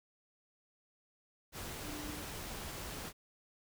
sine tone in noise, 299 Hz, D4, 31 cents sharp, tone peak -46 dBFS, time 1.81-2.24 s, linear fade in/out 50 ms, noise pink, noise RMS -44 dBFS, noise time 1.52-3.13 s, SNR -5 dB, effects none

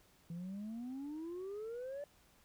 sine exponential sweep, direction up, 164.81 to 587.3 Hz, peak -39 dBFS, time 0.3-2.04 s, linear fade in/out 2 ms, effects tanh soft clip ceiling -40 dBFS + pink hiss -68 dBFS RMS until 2.44 s

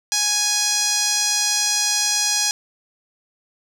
sawtooth tone with band-pass filter, 830.6 Hz, G#5, in tune, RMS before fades -20 dBFS, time 0.12-2.51 s, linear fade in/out 0 ms, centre 5900 Hz, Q 2.6, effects none

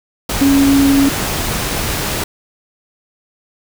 sine tone in noise, 277.2 Hz, C#4, in tune, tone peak -8 dBFS, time 0.41-1.09 s, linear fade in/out 5 ms, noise pink, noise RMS -19 dBFS, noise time 0.29-2.24 s, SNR +8 dB, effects none

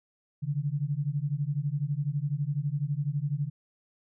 sine beating tone pair, 138.59 / 150.59 Hz, C#3 / D3, 0 / +44 cents, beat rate 12 Hz, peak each -30 dBFS, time 0.42-3.5 s, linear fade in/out 20 ms, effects none

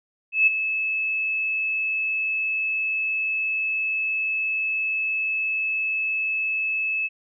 sine tone with ADSR envelope, 2603 Hz, E7, 22 cents flat, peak -12 dBFS, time 0.32-7.09 s, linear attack 150 ms, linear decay 14 ms, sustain -10 dB, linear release 33 ms, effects none

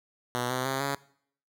5% pulse tone with pitch steps, 122.9 / 128.19 / 133.71 / 139.47 Hz, B2 / C3 / C3 / C#3, -8 / -35 / +38 / +11 cents, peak -17 dBFS, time 0.35-0.95 s, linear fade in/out 0 ms, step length 150 ms, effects noise-tail reverb RT60 0.6 s tail -21 dB re dry

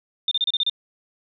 sine tone bursts, 3615 Hz, A7, 46 cents sharp, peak -18 dBFS, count 7, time 0.28-0.697 s, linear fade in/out 2 ms, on 33 ms, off 31 ms, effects none

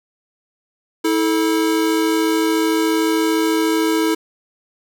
square tone pair together, 322.9 / 436.6 Hz, E4 / A4, -36 / -13 cents, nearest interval perfect fourth, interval 523 cents, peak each -17 / -21 dBFS, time 1.04-4.15 s, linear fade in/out 10 ms, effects none

